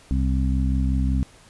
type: harmonic tone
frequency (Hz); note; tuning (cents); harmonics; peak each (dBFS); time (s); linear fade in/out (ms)
65.41; C2; 0; 1 / 2 / 3 / 4; -20 / -27 / -28 / -28; 0.11-1.23; 0
effects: pink hiss -51 dBFS RMS until 1.49 s + resampled to 24000 Hz